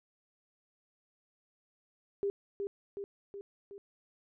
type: tone with echo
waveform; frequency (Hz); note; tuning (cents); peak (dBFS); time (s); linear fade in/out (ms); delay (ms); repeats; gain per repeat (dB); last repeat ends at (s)
sine; 400; G4; +35; -29; 2.23-2.3; 0; 370; 4; -4; 3.78
effects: none